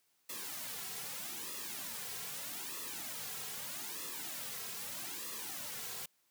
white noise with flanger, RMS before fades -43 dBFS, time 0.29-6.06 s, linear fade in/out 5 ms, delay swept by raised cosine 1.3 to 3.4 ms, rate 0.8 Hz, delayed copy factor -0.9, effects white hiss -75 dBFS RMS until 6.3 s + high-pass 100 Hz 12 dB/octave

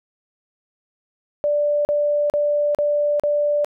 sine tone bursts, 587.3 Hz, D5, in tune, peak -16 dBFS, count 5, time 1.44-3.646 s, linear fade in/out 0 ms, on 410 ms, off 39 ms, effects none

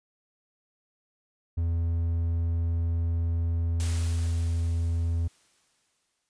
triangle tone, 83.8 Hz, E2, 29 cents sharp, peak -22 dBFS, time 1.57-5.28 s, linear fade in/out 10 ms
white noise with exponential decay, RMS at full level -37 dBFS, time 3.8-6.29 s, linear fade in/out 0 ms, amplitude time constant 540 ms
effects resampled to 22050 Hz

